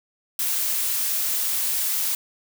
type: noise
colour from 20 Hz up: blue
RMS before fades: -24 dBFS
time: 0.39-2.15 s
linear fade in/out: 2 ms
effects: none